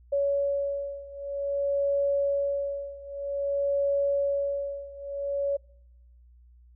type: beating tone pair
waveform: sine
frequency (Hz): 562 / 562.52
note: C#5 / C#5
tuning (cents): +24 / +25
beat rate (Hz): 0.52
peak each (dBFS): -27 / -29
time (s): 0.12-5.57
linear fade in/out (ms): 10
effects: noise-tail reverb RT60 0.8 s tail -26 dB re dry + added 60 Hz sine -52 dBFS peak until 6.75 s